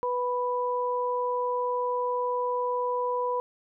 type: tone pair together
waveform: sine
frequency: 493.9 / 987.8 Hz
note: B4 / B5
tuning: 0 / 0 cents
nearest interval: octave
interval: 1200 cents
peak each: -28 dBFS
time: 0.03-3.4 s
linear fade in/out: 0 ms
effects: none